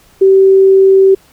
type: tone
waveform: sine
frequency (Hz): 385.4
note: G4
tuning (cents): -29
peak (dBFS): -3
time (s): 0.21-1.15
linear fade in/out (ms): 10
effects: pink hiss -47 dBFS RMS until 1.32 s